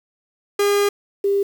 45% pulse / sine tone pair in turn, 406.1 / 398.9 Hz, G#4 / G4, -39 / +30 cents, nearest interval unison, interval 31 cents, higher first, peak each -15 / -15 dBFS, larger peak neither, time 0.59-0.89 / 1.24-1.43 s, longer first, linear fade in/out 5 ms, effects 7-bit

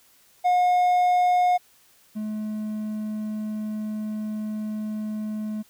triangle tone pair in turn, 720 / 214.1 Hz, F#5 / A3, -47 / -47 cents, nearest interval octave + major sixth, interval 2100 cents, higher first, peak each -15 / -25 dBFS, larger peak first, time 0.44-1.58 / 2.15-5.63 s, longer second, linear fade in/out 20 ms, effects white hiss -58 dBFS RMS until 5.69 s

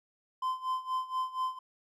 triangle tone with tremolo, 1031 Hz, C6, 26 cents flat, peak -26 dBFS, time 0.42-1.59 s, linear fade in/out 5 ms, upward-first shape sine, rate 4.2 Hz, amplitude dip 85%, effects none

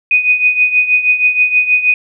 sine tone with tremolo, 2489 Hz, D#7, in tune, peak -5 dBFS, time 0.11-1.94 s, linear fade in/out 2 ms, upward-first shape triangle, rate 6.3 Hz, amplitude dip 80%, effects none

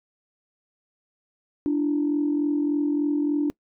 sine tone pair together, 292.9 / 336.3 Hz, D4 / E4, -5 / +35 cents, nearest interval major second, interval 240 cents, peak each -20 / -28 dBFS, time 1.66-3.5 s, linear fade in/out 0 ms, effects noise-tail reverb RT60 0.1 s tail -24 dB re dry + tanh soft clip ceiling -14 dBFS

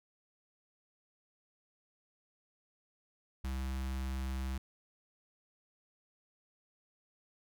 square tone with notch filter, 65.6 Hz, C2, 5 cents sharp, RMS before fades -37 dBFS, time 3.44-4.58 s, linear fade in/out 5 ms, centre 500 Hz, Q 1.2, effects none

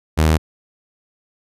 sawtooth tone, 78.5 Hz, D#2, 16 cents sharp, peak -8 dBFS, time 0.17-0.38 s, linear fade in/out 20 ms, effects resampled to 32000 Hz

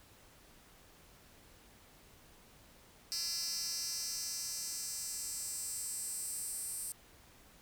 10% pulse tone with high-pass filter sweep, 338.6 Hz, E4, 46 cents sharp, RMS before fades -40 dBFS, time 3.12-6.92 s, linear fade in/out 0 ms, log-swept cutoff 5200 to 9100 Hz, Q 3.4, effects pink hiss -61 dBFS RMS until 7.61 s

